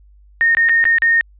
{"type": "tone with dropouts", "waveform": "sine", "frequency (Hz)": 1841, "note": "A#6", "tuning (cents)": -22, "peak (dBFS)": -10, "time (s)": [0.41, 1.21], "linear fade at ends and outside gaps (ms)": 0, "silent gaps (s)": [[0.549, 0.57], [0.688, 0.694], [0.841, 0.853], [0.984, 1.021]], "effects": ["added 50 Hz sine -44 dBFS peak until 1.39 s", "resampled to 8000 Hz"]}